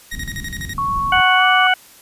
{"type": "tone with tremolo", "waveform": "sawtooth", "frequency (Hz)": 1881, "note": "A#6", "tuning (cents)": 15, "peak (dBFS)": -22, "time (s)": [0.11, 0.74], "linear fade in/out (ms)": 10, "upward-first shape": "square", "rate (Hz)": 12, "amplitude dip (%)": 80}
{"type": "low-pass noise", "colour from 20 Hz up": "pink", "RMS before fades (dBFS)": -30, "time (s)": [0.12, 1.21], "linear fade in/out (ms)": 10, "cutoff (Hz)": 240, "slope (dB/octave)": 24}
{"type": "tone with pitch glide", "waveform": "sine", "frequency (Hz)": [1108.7, 1159.8], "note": ["C#6", "D6"], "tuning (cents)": [0, -22], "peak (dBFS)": -17, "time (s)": [0.78, 1.67], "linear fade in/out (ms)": 2, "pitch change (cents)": 78, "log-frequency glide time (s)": [1.36, 1.45]}
{"type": "harmonic tone", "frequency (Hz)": 740, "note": "F#5", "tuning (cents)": 0, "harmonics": [1, 2, 3, 4], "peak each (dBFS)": [-16, -15, -19, -20], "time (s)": [1.12, 1.74], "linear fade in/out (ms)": 5}
{"effects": ["white hiss -45 dBFS RMS until 2.01 s", "resampled to 32000 Hz"]}